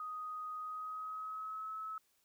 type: tone with pitch glide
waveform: sine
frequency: 1248 to 1295 Hz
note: D#6 to E6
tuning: +5 to -31 cents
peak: -40 dBFS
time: 0-1.98 s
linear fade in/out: 2 ms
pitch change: +64 cents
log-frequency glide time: 0.58-1.75 s
effects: white hiss -75 dBFS RMS until 2.24 s